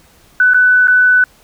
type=tone with dropouts; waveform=sine; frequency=1496 Hz; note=F#6; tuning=19 cents sharp; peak=-6 dBFS; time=0.4-1.24 s; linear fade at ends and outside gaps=2 ms; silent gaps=0.536-0.544 / 0.873-0.881 s; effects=pink hiss -48 dBFS RMS until 1.43 s